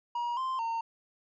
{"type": "tone with pitch steps", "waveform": "triangle", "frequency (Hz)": [954, 1044, 915], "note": ["A#5", "C6", "A#5"], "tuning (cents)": [40, -4, -32], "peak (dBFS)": -28, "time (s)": [0.15, 0.81], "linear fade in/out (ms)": 5, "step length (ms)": 220, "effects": ["resampled to 16000 Hz"]}